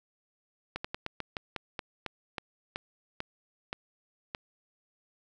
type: slowing click train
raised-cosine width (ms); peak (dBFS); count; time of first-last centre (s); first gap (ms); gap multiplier
0.3; -18; 14; 0.76-4.349; 85; 1.18
effects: none